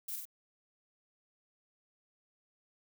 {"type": "noise with echo", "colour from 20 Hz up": "violet", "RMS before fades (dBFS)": -40, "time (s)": [0.08, 0.16], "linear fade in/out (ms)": 5, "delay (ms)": 47, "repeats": 2, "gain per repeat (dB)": -3, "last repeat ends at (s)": 0.254, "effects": []}